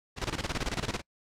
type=noise with tremolo; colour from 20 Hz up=pink; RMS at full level=-30 dBFS; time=0.16-1.02 s; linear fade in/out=50 ms; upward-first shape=square; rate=18 Hz; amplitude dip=80%; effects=noise-tail reverb RT60 0.1 s tail -26 dB re dry + low-pass 6000 Hz 12 dB/octave